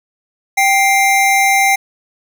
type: tone pair together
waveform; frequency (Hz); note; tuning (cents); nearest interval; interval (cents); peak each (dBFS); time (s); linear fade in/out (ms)
square; 783.2 / 2100; G5 / C7; -2 / +6; octave + perfect fourth; 1708; -13; 0.57-1.76; 10
effects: none